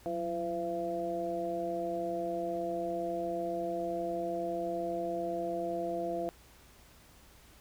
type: harmonic tone with a mistuned harmonic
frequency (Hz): 170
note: F3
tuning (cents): -46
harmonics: 1 / 2 / 3 / 4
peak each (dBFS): -44 / -37 / -38 / -35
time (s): 0.06-6.29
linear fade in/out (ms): 0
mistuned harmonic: 1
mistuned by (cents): +120
effects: added 60 Hz sine -62 dBFS peak until 7.6 s + pink hiss -59 dBFS RMS until 7.6 s